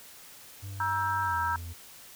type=tone with pitch glide; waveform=triangle; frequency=97.8 to 85.14 Hz; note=G2 to F2; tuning=-4 to -44 cents; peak=-35 dBFS; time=0.62-1.74 s; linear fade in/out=20 ms; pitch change=-240 cents; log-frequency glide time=1.23-1.36 s
type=chord; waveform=sine; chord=E diminished; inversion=second; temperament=just; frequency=949.3 / 1318.5 / 1582.2 Hz; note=Bb5 / E6 / G6; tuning=+31 / 0 / +16 cents; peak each=-29 / -32 / -33 dBFS; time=0.8-1.56 s; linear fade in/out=2 ms
effects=white hiss -50 dBFS RMS until 2.15 s